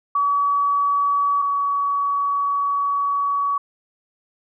sine tone pair in turn, 1138 / 1131.6 Hz, C#6 / C#6, +45 / +35 cents, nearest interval unison, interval 10 cents, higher first, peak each -16 / -18 dBFS, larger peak first, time 0.15-1.42 / 1.42-3.58 s, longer second, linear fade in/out 5 ms, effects none

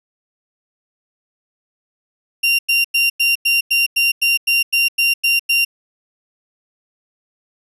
35% pulse tone bursts, 2769 Hz, F7, 15 cents flat, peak -11 dBFS, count 13, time 2.43-5.65 s, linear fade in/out 10 ms, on 160 ms, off 95 ms, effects resampled to 32000 Hz

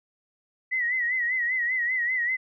sine tone with vibrato, 1965 Hz, B6, 9 cents flat, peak -23 dBFS, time 0.71-2.37 s, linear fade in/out 20 ms, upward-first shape sine, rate 5.1 Hz, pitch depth 85 cents each way, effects none

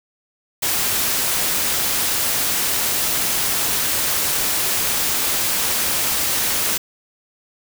white noise, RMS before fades -20 dBFS, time 0.62-6.78 s, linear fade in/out 10 ms, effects none

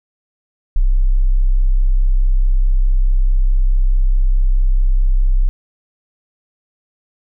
sine tone, 32.34 Hz, C1, 19 cents flat, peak -9 dBFS, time 0.76-5.49 s, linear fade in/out 0 ms, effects none

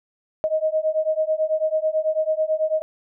sine beating tone pair, 622.3 / 631.4 Hz, D#5 / D#5, 0 / +25 cents, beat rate 9.1 Hz, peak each -22 dBFS, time 0.44-2.82 s, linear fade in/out 0 ms, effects none

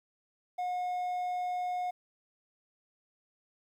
triangle tone, 722 Hz, F#5, 43 cents flat, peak -29 dBFS, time 0.58-1.91 s, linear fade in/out 10 ms, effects 11-bit

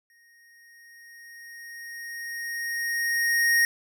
square tone with exponential growth, 1864.7 Hz, A#6, in tune, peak -18 dBFS, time 0.1-3.65 s, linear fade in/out 1 ms, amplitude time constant 770 ms, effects none

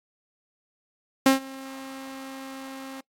sawtooth tone with ADSR envelope, 267.6 Hz, C4, 39 cents sharp, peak -9 dBFS, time 1.26-3.01 s, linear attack 3 ms, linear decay 130 ms, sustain -24 dB, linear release 8 ms, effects noise-tail reverb RT60 0.1 s tail -22 dB re dry + AAC 48 kbps

